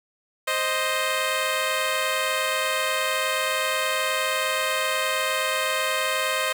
10% pulse tone pair together, 523.3 / 622.3 Hz, C5 / D#5, 0 / 0 cents, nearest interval minor third, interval 300 cents, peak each -17 dBFS, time 0.47-6.53 s, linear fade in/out 10 ms, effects 8-bit

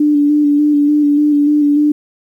sine tone with vibrato, 293.7 Hz, D4, in tune, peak -8 dBFS, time 0-1.92 s, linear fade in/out 5 ms, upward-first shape square, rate 3.4 Hz, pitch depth 21 cents each way, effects 8-bit

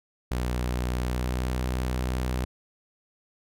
sawtooth tone with pitch glide, 61.5 to 62.83 Hz, B1 to B1, -7 to +30 cents, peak -22 dBFS, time 0.31-2.45 s, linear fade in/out 5 ms, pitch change +37 cents, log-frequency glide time 0.96-1.51 s, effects none

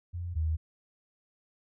sine tone pair in turn, 87.31 / 79.3 Hz, F2 / D#2, 0 / +33 cents, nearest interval major second, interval 167 cents, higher first, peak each -33 / -26 dBFS, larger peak second, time 0.13-0.35 / 0.35-0.57 s, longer neither, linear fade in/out 20 ms, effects none

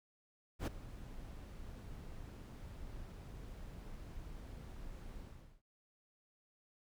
brown noise with ADSR envelope, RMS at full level -31 dBFS, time 0.59-5.62 s, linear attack 81 ms, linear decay 11 ms, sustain -18 dB, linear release 430 ms, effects none

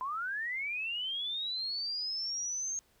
sine linear sweep, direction up, 997 to 6480 Hz, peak -33 dBFS, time 0.01-2.79 s, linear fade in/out 0 ms, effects pink hiss -68 dBFS RMS until 3 s

